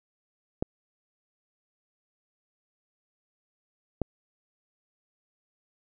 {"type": "clicks", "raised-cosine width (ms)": 2, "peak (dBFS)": [-13, -13], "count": 2, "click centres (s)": [0.625, 4.017], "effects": []}